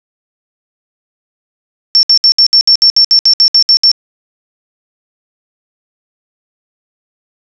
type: tone bursts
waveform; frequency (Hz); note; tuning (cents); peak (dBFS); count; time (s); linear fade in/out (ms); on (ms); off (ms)
sine; 5430; F8; -50; -3; 14; 1.95-3.915; 0; 80; 65
effects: resampled to 16000 Hz + 7-bit